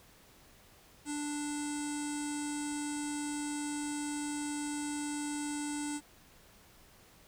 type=tone with low-pass filter; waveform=square; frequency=293.7 Hz; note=D4; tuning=in tune; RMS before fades=-37 dBFS; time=1.05-6.01 s; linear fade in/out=50 ms; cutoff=8300 Hz; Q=9.7; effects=pink hiss -60 dBFS RMS until 7.27 s